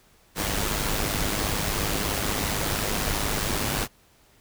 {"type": "noise with amplitude modulation", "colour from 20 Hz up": "pink", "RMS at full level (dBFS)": -24, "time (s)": [0.35, 3.88], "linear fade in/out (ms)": 50, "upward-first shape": "sine", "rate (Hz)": 103, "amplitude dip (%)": 55, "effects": ["pink hiss -59 dBFS RMS until 4.4 s"]}